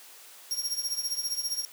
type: tone with tremolo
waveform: sawtooth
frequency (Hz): 5588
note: F8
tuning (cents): 0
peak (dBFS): -23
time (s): 0.51-1.65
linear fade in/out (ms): 0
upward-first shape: triangle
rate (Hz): 15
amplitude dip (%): 85
effects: white hiss -50 dBFS RMS until 1.72 s + high-pass 400 Hz 12 dB/octave